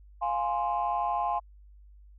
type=chord; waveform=sine; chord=F minor; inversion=none; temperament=equal; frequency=698.5 / 830.6 / 1046.5 Hz; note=F5 / Ab5 / C6; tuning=0 / 0 / 0 cents; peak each=-30 / -29 / -30 dBFS; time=0.21-1.4 s; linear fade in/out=20 ms; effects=tanh soft clip ceiling -19 dBFS + added 50 Hz sine -50 dBFS peak until 2.18 s